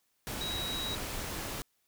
sine tone in noise, 3844 Hz, B7, 48 cents flat, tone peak -35 dBFS, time 0.41-0.95 s, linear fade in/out 0 ms, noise pink, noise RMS -38 dBFS, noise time 0.27-1.62 s, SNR 0 dB, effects white hiss -75 dBFS RMS until 1.87 s

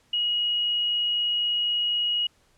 sine tone, 2896 Hz, F#7, 38 cents flat, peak -22 dBFS, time 0.13-2.27 s, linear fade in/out 5 ms, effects pink hiss -63 dBFS RMS until 2.57 s + low-pass 10000 Hz 12 dB/octave

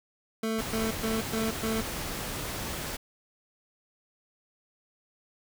25% pulse tone bursts, 222.3 Hz, A3, 18 cents sharp, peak -24 dBFS, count 5, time 0.43-1.81 s, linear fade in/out 5 ms, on 180 ms, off 120 ms
pink noise, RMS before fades -35 dBFS, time 0.58-2.97 s, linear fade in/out 10 ms
effects none

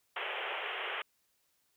white band-pass noise, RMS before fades -38 dBFS, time 0.16-1.02 s, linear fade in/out 5 ms, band 370 to 3200 Hz, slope 96 dB/octave, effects white hiss -75 dBFS RMS until 1.76 s

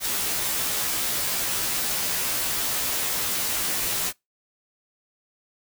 white noise with comb filter, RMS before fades -26 dBFS, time 0-4.13 s, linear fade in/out 50 ms, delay 14 ms, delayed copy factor -0.9, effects noise-tail reverb RT60 0.2 s tail -25 dB re dry

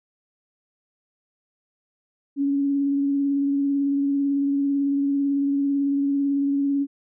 sine tone with vibrato, 280 Hz, C#4, 18 cents sharp, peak -19 dBFS, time 2.36-6.87 s, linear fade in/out 50 ms, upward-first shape triangle, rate 18 Hz, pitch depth 22 cents each way, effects none

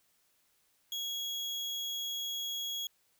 35% pulse tone, 3322 Hz, G#7, in tune, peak -33 dBFS, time 0.92-2.87 s, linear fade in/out 2 ms, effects white hiss -72 dBFS RMS until 3.19 s

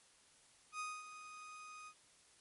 30% pulse tone with ADSR envelope, 1244.5 Hz, D#6, in tune, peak -37 dBFS, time 0.72-1.94 s, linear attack 77 ms, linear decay 230 ms, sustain -11 dB, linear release 65 ms, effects white hiss -67 dBFS RMS until 2.4 s + MP3 48 kbps

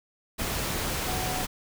sine tone in noise, 740 Hz, F#5, in tune, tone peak -34 dBFS, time 1.06-1.44 s, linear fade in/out 20 ms, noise pink, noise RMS -30 dBFS, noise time 0.38-1.47 s, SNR -7 dB, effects none

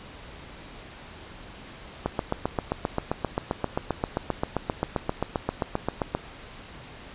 click train, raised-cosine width 1 ms, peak -10 dBFS, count 32, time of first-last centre 2.06-6.15 s, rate 7.58 Hz, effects pink hiss -44 dBFS RMS until 7.14 s + resampled to 8000 Hz

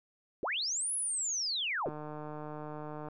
sine linear two-way sweep, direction up then down, 262.6 to 10710 to 262.6 Hz, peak -31 dBFS, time 0.43-1.89 s, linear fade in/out 0 ms, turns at 0.94 s
click train, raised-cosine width 1 ms, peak -29 dBFS, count 186, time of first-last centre 1.86-3.085 s, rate 151 Hz
effects none

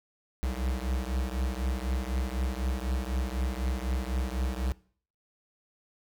square beating tone pair, 62.3 / 66.3 Hz, B1 / C2, +16 / +23 cents, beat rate 4 Hz, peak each -31 / -34 dBFS, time 0.43-4.72 s, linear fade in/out 0 ms, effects noise-tail reverb RT60 0.5 s tail -21 dB re dry

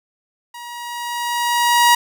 sawtooth tone with level ramp, 955 Hz, A#5, 42 cents sharp, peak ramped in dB -29 to -5 dBFS, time 0.54-1.95 s, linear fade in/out 5 ms, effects none

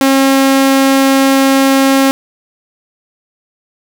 sawtooth tone, 270.3 Hz, C#4, 44 cents flat, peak -3 dBFS, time 0.01-2.11 s, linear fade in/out 0 ms, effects none

